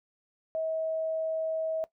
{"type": "tone", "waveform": "sine", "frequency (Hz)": 641, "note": "E5", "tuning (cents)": -49, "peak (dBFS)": -28, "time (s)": [0.55, 1.84], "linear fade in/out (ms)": 0, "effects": ["noise-tail reverb RT60 0.1 s tail -17 dB re dry"]}